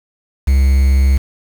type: tone with quantisation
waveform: triangle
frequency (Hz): 67.4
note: C#2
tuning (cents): -48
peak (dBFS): -6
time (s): 0.47-1.18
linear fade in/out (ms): 10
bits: 5
effects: none